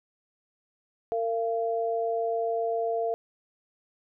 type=tone pair together; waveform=sine; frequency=456.4 / 683.8 Hz; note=A#4 / F5; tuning=-37 / -37 cents; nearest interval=perfect fifth; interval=700 cents; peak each=-28 dBFS; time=1.12-3.14 s; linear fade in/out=0 ms; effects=none